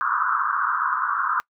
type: band-pass noise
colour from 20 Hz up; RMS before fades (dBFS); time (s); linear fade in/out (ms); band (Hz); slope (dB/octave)
white; -23; 0.01-1.4; 0; 1000 to 1500; 96
effects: noise-tail reverb RT60 0.1 s tail -25 dB re dry